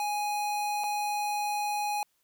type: tone with dropouts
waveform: square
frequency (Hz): 830.6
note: G#5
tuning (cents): 0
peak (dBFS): -29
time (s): 0-2.03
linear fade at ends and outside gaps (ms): 1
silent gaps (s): 0.837-0.84
effects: white hiss -73 dBFS RMS until 2.23 s

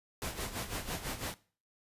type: noise with tremolo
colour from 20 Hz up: pink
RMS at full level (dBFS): -36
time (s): 0.22-1.34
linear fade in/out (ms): 0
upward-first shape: sine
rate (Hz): 6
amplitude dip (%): 70
effects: noise-tail reverb RT60 0.4 s tail -19 dB re dry + resampled to 32000 Hz

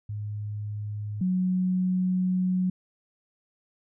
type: tone pair in turn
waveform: sine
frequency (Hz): 104.6 / 183.94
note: G#2 / F#3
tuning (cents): +13 / -10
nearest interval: minor seventh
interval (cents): 977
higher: second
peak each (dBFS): -30 / -22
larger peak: second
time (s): 0.09-1.21 / 1.21-2.7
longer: second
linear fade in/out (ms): 5
effects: none

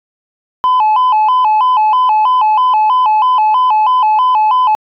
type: tone with vibrato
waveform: sine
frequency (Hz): 932.3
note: A#5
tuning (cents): 0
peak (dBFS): -5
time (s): 0.64-4.75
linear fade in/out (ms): 0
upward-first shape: square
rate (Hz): 3.1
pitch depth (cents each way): 140
effects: tanh soft clip ceiling -6 dBFS

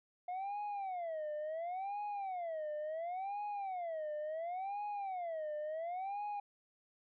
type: tone with vibrato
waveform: sine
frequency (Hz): 706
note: F5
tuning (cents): +19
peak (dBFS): -35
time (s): 0.28-6.4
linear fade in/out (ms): 5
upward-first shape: sine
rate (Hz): 0.71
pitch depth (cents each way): 280
effects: tanh soft clip ceiling -37 dBFS

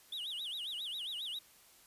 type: tone with vibrato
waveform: triangle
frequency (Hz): 3322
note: G#7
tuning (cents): 0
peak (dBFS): -37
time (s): 0.12-1.39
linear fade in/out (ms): 5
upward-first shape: sine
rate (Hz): 7.4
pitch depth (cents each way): 270
effects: white hiss -62 dBFS RMS until 1.86 s + resampled to 32000 Hz

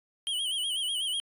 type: tone with vibrato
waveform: square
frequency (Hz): 3103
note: G7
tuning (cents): -18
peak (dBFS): -29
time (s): 0.27-1.2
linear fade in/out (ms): 0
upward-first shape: sine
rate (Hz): 8.1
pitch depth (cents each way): 99
effects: resampled to 32000 Hz

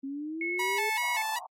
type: exponential sweep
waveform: sine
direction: up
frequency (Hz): 267.8 to 431.2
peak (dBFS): -33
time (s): 0.03-0.9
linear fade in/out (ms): 10
type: tone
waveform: sine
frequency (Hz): 2191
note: C#7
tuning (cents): -21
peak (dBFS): -30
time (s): 0.41-1.22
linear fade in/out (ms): 2
type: tone with vibrato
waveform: sawtooth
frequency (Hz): 921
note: A#5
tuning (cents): -21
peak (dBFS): -26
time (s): 0.59-1.39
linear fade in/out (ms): 5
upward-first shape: square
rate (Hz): 2.6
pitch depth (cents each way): 85
type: band-pass noise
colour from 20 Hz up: white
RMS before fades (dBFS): -43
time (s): 1.01-1.47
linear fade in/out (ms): 10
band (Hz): 670 to 1100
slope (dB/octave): 96
effects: AAC 48 kbps

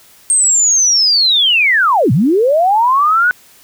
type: linear two-way sweep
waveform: sine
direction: down then up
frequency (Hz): 8540 to 108.4 to 1500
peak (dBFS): -8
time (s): 0.3-3.31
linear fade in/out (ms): 0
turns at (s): 2.12
effects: white hiss -45 dBFS RMS until 3.63 s

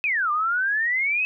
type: exponential two-way sweep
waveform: sine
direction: down then up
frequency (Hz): 2600 to 1179 to 2600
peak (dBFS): -20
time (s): 0.04-1.25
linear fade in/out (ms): 0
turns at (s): 0.31
effects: none

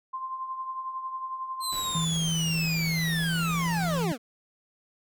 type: tone with tremolo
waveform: sine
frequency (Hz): 1046.5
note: C6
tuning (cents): 0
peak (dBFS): -29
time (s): 0.13-2.05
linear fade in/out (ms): 10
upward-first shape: triangle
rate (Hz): 11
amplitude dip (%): 60
type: linear sweep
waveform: 25% pulse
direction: down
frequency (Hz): 4186 to 210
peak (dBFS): -25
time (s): 1.6-4.18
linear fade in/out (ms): 50
type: band-stop noise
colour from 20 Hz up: pink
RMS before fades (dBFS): -42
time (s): 1.72-4.05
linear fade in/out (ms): 5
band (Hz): 8400 to 13000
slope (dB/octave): 96
type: tone with pitch glide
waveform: sine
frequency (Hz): 162.7 to 167.95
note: E3 to E3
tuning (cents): -22 to +33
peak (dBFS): -26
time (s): 1.95-4.12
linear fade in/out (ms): 0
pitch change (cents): +55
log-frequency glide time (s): 3.01-3.69
effects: none

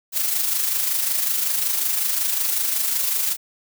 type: noise with amplitude modulation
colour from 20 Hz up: blue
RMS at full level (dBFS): -20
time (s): 0.12-3.37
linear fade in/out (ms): 50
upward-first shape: sine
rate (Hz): 25.4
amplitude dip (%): 45
effects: none

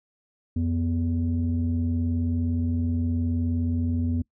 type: tone pair together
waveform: sine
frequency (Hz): 88.2 / 245.4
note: F2 / B3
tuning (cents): +18 / -11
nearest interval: octave + tritone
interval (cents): 1771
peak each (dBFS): -23 / -25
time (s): 0.56-4.22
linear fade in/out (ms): 5
effects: noise-tail reverb RT60 0.1 s tail -23 dB re dry + tanh soft clip ceiling -17 dBFS

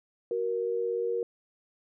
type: tone pair together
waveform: sine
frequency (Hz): 372.8 / 469.7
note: F#4 / A#4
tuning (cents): +13 / +13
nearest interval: major third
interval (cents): 400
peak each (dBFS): -33 / -28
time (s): 0.31-1.23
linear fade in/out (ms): 2
effects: none

